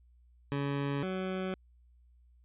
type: tone pair in turn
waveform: 20% pulse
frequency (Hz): 141.1 / 187.32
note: C#3 / F#3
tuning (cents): +31 / +22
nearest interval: perfect fourth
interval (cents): 491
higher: second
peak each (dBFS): -26 / -28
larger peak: first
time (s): 0.52-1.03 / 1.03-1.54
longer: neither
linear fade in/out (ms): 0
effects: added 60 Hz sine -59 dBFS peak until 2.44 s + resampled to 8000 Hz